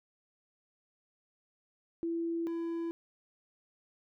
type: tone pair in turn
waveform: sine / triangle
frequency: 334.4 / 334.4 Hz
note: E4 / E4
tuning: +25 / +25 cents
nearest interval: unison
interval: 0 cents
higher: neither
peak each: -31 / -31 dBFS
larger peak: neither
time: 2.03-2.47 / 2.47-2.91 s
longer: neither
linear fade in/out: 0 ms
effects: none